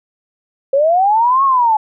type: linear two-way sweep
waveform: sine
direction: up then down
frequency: 528 to 1108.7 to 846 Hz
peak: -9 dBFS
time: 0.73-1.77 s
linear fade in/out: 5 ms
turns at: 1.44 s
effects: none